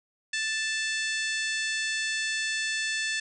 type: harmonic tone with a mistuned harmonic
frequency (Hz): 880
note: A5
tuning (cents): 0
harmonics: 2 / 3 / 4 / 5 / 6 / 7 / 8 / 9 / 10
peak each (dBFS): -30 / -34 / -36 / -38 / -40 / -41 / -42 / -43 / -44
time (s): 0.33-3.2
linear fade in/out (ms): 5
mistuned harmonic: 10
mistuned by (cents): -42
effects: none